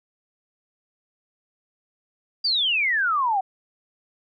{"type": "exponential sweep", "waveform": "sine", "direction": "down", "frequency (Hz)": [4825, 740], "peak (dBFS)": -19, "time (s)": [2.44, 3.41], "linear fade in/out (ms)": 10, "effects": []}